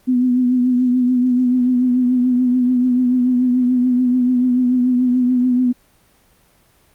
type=tone with vibrato; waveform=sine; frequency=250 Hz; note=B3; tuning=21 cents sharp; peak=-12 dBFS; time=0.07-5.73 s; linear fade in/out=20 ms; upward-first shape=triangle; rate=6.9 Hz; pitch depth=46 cents each way; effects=pink hiss -55 dBFS RMS until 6.94 s + Opus 24 kbps